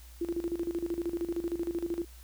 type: tone with tremolo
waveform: sine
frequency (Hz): 341.3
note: F4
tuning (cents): -40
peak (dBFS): -28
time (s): 0.21-2.05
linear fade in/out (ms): 5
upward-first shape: square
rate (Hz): 13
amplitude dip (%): 75
effects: added 60 Hz sine -48 dBFS peak until 2.23 s + white hiss -57 dBFS RMS until 2.23 s